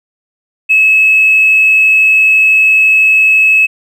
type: tone with tanh clipping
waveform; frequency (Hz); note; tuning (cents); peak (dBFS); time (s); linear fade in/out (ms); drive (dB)
triangle; 2586; E7; -34; -4; 0.69-3.67; 20; 1
effects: none